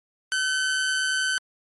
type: tone with amplitude modulation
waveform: sawtooth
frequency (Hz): 1524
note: G6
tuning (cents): -49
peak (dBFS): -17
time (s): 0.32-1.38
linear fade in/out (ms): 0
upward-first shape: sine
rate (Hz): 149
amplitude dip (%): 35
effects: MP3 48 kbps